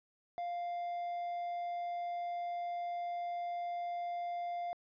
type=tone; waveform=triangle; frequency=698.5 Hz; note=F5; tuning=in tune; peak=-34 dBFS; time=0.38-4.73 s; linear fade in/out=0 ms; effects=resampled to 11025 Hz